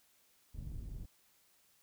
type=low-pass noise; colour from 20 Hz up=pink; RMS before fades=-44 dBFS; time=0.54-1.06 s; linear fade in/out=10 ms; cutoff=130 Hz; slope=12 dB/octave; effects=white hiss -70 dBFS RMS until 1.82 s